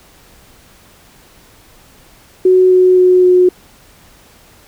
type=tone with pitch steps; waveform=sine; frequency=370 / 367.7 / 365.3 / 363 Hz; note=F#4 / F#4 / F#4 / F#4; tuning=0 / -11 / -22 / -33 cents; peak=-5 dBFS; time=2.45-3.49 s; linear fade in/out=5 ms; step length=260 ms; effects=pink hiss -45 dBFS RMS until 4.67 s